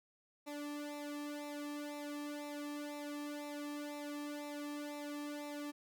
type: tone with flanger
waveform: sawtooth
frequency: 292.7 Hz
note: D4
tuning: 6 cents flat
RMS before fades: -44 dBFS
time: 0.46-5.72 s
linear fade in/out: 20 ms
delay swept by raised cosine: 0.63 to 1.42 ms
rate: 2 Hz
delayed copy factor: -0.95
effects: none